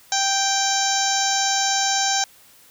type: harmonic tone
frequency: 784 Hz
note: G5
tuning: in tune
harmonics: 1 / 2 / 3 / 4 / 5 / 6 / 7 / 8 / 9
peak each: -23 / -27 / -34 / -32 / -28 / -33 / -26 / -25 / -28 dBFS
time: 0.12-2.24 s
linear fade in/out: 2 ms
effects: white hiss -51 dBFS RMS until 2.7 s